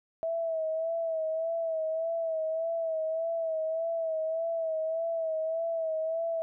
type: tone with vibrato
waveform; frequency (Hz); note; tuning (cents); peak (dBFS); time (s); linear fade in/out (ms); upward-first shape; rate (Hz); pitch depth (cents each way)
sine; 650; E5; -24; -28; 0.23-6.42; 0; sine; 1.7; 43
effects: none